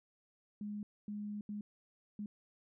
sine tone bursts at uneven times, 207.7 Hz, G#3, in tune, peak -39 dBFS, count 4, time 0.61-0.83 / 1.08-1.41 / 1.49-1.61 / 2.19-2.26 s, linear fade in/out 2 ms, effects none

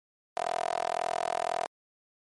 15% pulse tone with high-pass filter, 41.91 Hz, E1, 29 cents sharp, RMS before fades -31 dBFS, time 0.37-1.66 s, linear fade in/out 0 ms, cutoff 700 Hz, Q 5.4, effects MP3 48 kbps

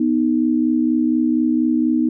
sine tone pair together, 246.9 / 311.1 Hz, B3 / D#4, 0 / 0 cents, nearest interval major third, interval 400 cents, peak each -17 dBFS, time 0-2.09 s, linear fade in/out 5 ms, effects none

